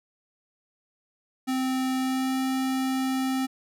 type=tone with pitch glide; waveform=square; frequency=260 to 262.6 Hz; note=C4 to C4; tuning=-11 to +6 cents; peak=-25 dBFS; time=1.47-3.47 s; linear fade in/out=20 ms; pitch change=+17 cents; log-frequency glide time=1.97-2.39 s; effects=none